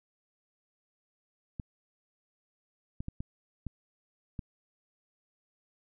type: clicks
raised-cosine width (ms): 5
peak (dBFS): -24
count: 6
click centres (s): 1.598 / 3.005 / 3.084 / 3.205 / 3.667 / 4.392
effects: none